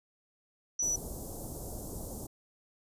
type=tone; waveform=sine; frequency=5920 Hz; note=F#8; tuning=in tune; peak=-28 dBFS; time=0.79-0.96 s; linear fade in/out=5 ms
type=band-stop noise; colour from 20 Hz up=pink; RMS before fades=-41 dBFS; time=0.82-2.27 s; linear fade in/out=10 ms; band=740 to 6800 Hz; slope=24 dB/octave
effects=resampled to 32000 Hz